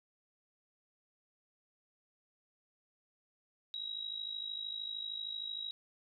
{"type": "tone with amplitude modulation", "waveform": "sine", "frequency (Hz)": 3845, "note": "B7", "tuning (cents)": -47, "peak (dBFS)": -35, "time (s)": [3.74, 5.71], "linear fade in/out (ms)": 0, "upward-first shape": "sine", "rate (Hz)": 53.1, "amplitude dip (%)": 75, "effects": []}